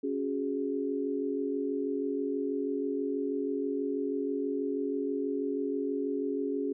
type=chord; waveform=sine; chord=C# suspended fourth; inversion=none; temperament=just; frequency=277.2 / 369.6 / 415.8 Hz; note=C#4 / F#4 / G#4; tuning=0 / -2 / +2 cents; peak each=-32 / -36 / -33 dBFS; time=0.03-6.73 s; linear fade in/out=10 ms; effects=none